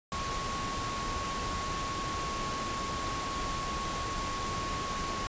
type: tone in noise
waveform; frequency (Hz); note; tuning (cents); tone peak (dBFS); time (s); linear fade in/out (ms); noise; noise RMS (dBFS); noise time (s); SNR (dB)
sine; 1101; C#6; -12; -35; 0.12-5.27; 0; pink; -36; 0.12-5.27; -2
effects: resampled to 16000 Hz